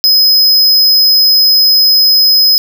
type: tone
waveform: square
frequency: 5070 Hz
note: D#8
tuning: 32 cents sharp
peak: -5 dBFS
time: 0.04-2.58 s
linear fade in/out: 0 ms
effects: none